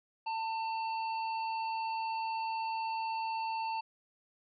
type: harmonic tone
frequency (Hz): 896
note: A5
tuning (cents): +31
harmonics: 1 / 3 / 5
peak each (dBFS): -33 / -44 / -49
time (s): 0.26-3.81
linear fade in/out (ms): 10
effects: none